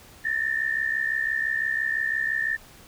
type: tone pair together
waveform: sine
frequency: 1760 / 1825.9 Hz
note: A6 / A#6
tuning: 0 / -36 cents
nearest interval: minor second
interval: 64 cents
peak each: -26 dBFS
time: 0.24-2.57 s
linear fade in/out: 20 ms
effects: pink hiss -50 dBFS RMS until 2.87 s